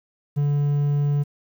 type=tone; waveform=triangle; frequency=144.5 Hz; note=D3; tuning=28 cents flat; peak=-16 dBFS; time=0.36-1.24 s; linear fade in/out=20 ms; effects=9-bit